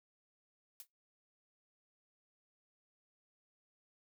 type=noise with exponential decay; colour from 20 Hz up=blue; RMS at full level=-44 dBFS; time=0.8-0.87 s; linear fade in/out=1 ms; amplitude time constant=15 ms; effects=noise-tail reverb RT60 0.2 s tail -25 dB re dry